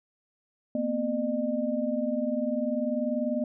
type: tone cluster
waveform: sine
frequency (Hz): 233 / 253.2 / 605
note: A#3 / B3 / D#5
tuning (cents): -1 / +43 / -49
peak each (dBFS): -30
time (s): 0.75-3.44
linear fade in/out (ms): 2
effects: none